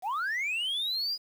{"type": "linear sweep", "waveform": "sine", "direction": "up", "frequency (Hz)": [680, 4977], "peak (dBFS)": -26, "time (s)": [0.02, 1.18], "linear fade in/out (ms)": 50, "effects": ["tanh soft clip ceiling -27 dBFS", "9-bit"]}